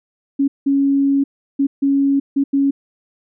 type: tone bursts at uneven times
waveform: sine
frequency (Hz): 277.2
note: C#4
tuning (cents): 0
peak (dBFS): -12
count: 6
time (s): 0.39-0.48 / 0.66-1.24 / 1.59-1.67 / 1.82-2.2 / 2.36-2.44 / 2.53-2.71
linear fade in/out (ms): 10
effects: none